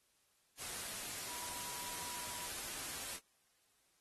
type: tone in noise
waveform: sine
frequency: 973 Hz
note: B5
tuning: 26 cents flat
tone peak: -52 dBFS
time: 1.26-2.5 s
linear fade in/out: 50 ms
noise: white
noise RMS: -44 dBFS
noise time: 0.57-3.2 s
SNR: -11 dB
effects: white hiss -75 dBFS RMS until 4 s + AAC 32 kbps